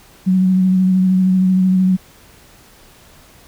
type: tone with vibrato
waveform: sine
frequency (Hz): 186.2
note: F#3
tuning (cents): +11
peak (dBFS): -10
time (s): 0.26-1.97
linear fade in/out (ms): 20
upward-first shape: sine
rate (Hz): 13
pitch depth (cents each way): 21
effects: pink hiss -46 dBFS RMS until 3.47 s